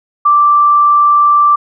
sine tone, 1173 Hz, D6, 2 cents flat, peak -5 dBFS, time 0.25-1.56 s, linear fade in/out 10 ms, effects none

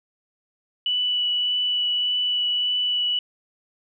sine tone with vibrato, 2960 Hz, F#7, in tune, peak -20 dBFS, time 0.86-3.19 s, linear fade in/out 2 ms, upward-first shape triangle, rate 1.7 Hz, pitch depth 10 cents each way, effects none

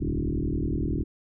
sine tone with frequency modulation, 113.7 Hz, A#2, 43 cents flat, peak -24 dBFS, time 0-1.04 s, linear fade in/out 20 ms, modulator 39.7 Hz, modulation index 6, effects none

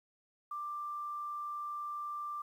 sine tone with quantisation, 1182 Hz, D6, 11 cents sharp, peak -37 dBFS, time 0.51-2.42 s, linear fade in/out 5 ms, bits 11, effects none

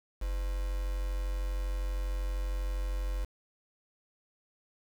sine tone with quantisation, 46.35 Hz, F#1, 4 cents sharp, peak -30 dBFS, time 0.21-3.25 s, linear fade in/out 10 ms, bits 7, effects none

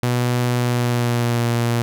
sawtooth tone with pitch glide, 122.5 to 118.33 Hz, B2 to A#2, -14 to +26 cents, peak -13 dBFS, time 0.03-1.82 s, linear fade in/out 0 ms, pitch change -60 cents, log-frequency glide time 0.57-1.46 s, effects none

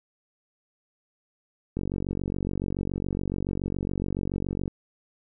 click train, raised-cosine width 3 ms, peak -16 dBFS, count 138, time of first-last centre 1.77-4.679 s, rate 47.1 Hz, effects none

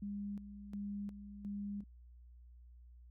sine tone with tremolo, 202.7 Hz, G#3, 42 cents flat, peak -39 dBFS, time 0.02-1.84 s, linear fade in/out 5 ms, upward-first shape square, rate 1.4 Hz, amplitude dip 65%, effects added 60 Hz sine -55 dBFS peak until 3.1 s

